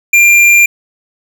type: tone with tanh clipping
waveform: sine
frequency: 2386 Hz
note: D7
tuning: 27 cents sharp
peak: -5 dBFS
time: 0.13-0.66 s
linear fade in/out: 5 ms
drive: 14 dB
effects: none